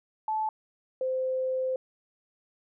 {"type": "tone pair in turn", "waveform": "sine", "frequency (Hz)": [869, 518.1], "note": ["A5", "C5"], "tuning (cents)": [-22, -17], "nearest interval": "major sixth", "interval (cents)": 895, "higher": "first", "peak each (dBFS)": -26, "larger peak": "neither", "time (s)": [[0.28, 0.49], [1.01, 1.76]], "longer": "second", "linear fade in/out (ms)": 2, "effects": []}